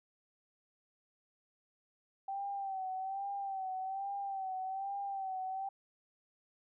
sine tone with vibrato, 775 Hz, G5, 20 cents flat, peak -36 dBFS, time 2.28-5.69 s, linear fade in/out 5 ms, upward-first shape sine, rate 1.2 Hz, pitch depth 55 cents each way, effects none

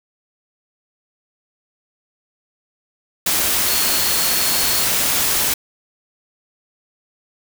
sine tone in noise, 4331 Hz, C#8, 41 cents flat, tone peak -25 dBFS, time 3.67-4.84 s, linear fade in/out 5 ms, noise white, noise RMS -18 dBFS, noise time 3.26-5.54 s, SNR -10 dB, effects none

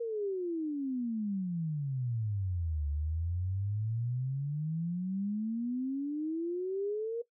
sine exponential two-way sweep, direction down then up, 473.9 to 71.6 to 473.9 Hz, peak -31 dBFS, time 0-7.22 s, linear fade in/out 10 ms, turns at 2.88 s, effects noise-tail reverb RT60 0.1 s tail -17 dB re dry

